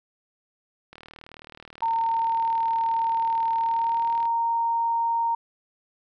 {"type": "click train", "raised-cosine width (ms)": 0.3, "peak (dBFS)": -27, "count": 130, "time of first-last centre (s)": [0.93, 4.255], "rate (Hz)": 38.8}
{"type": "tone with pitch glide", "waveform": "sine", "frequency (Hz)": [912, 925.8], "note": ["A#5", "A#5"], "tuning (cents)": [-38, -12], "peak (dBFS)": -21, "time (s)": [1.82, 5.35], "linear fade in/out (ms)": 5, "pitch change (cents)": 26, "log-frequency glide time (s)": [3.54, 4.1]}
{"effects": []}